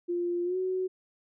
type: tone with pitch glide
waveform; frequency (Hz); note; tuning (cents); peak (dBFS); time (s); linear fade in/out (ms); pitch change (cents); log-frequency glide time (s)
sine; 349.2 to 372.1; F4 to F#4; 0 to +10; -27; 0.08-0.88; 20; +110; 0.44-0.57
effects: none